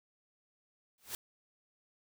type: noise with exponential growth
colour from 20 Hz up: white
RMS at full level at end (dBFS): -36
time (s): 0.98-1.15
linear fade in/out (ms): 1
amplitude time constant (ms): 35
effects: none